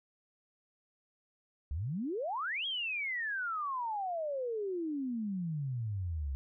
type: exponential two-way sweep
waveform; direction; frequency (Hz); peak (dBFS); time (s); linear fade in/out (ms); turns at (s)
sine; up then down; 65.41 to 3322 to 65.41; -33; 1.71-6.35; 0; 2.66
effects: none